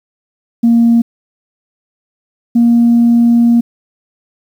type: tone pair in turn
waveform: sine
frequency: 233.1 / 235.4 Hz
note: A#3 / A#3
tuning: 0 / +17 cents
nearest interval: unison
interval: 17 cents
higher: second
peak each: -4 dBFS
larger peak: neither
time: 0.63-1.02 / 2.55-3.61 s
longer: second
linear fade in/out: 10 ms
effects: tanh soft clip ceiling -2 dBFS + 7-bit